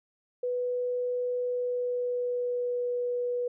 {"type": "tone with pitch glide", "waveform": "sine", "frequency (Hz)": [493.9, 488.8], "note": ["B4", "B4"], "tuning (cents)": [0, -18], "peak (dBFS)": -27, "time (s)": [0.43, 3.48], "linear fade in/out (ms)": 5, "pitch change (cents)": -18, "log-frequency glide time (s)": [1.39, 2.89], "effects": []}